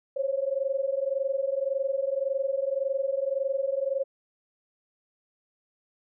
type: tone pair together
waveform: sine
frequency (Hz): 532.6 / 554.4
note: C5 / C#5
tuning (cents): +31 / 0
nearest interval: minor second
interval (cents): 69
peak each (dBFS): -28 / -28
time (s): 0.16-4.04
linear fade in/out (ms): 10
effects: none